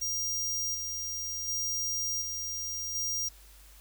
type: tone with tremolo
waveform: 45% pulse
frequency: 5700 Hz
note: F8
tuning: 34 cents sharp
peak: -30 dBFS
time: 0.01-3.29 s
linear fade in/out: 10 ms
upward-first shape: square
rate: 0.68 Hz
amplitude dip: 35%
effects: added 50 Hz sine -53 dBFS peak until 3.8 s + white hiss -57 dBFS RMS until 3.8 s